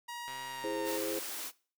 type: tone with pitch glide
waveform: sawtooth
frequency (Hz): 952 to 919.6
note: A#5 to A#5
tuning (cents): +36 to -24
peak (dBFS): -36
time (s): 0.08-0.98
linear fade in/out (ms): 10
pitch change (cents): -60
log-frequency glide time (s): 0.45-0.82
type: click train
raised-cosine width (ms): 0.3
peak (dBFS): -32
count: 120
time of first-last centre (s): 0.28-1.188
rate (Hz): 131
type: chord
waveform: sine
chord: E augmented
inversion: none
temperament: equal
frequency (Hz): 329.6 / 415.3 / 523.3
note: E4 / G#4 / B#4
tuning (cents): 0 / 0 / 0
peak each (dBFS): -38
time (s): 0.64-1.19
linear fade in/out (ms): 2
type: high-pass noise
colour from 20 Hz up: white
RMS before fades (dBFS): -40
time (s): 0.84-1.52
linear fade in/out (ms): 50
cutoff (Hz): 230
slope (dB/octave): 96
effects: noise-tail reverb RT60 0.4 s tail -21 dB re dry